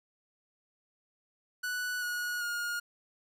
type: tone with pitch steps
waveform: 45% pulse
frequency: 1480 / 1453.7 / 1427.9 Hz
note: F#6 / F#6 / F6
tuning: 0 / -31 / +38 cents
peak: -32 dBFS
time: 1.63-2.8 s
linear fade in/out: 10 ms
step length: 390 ms
effects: none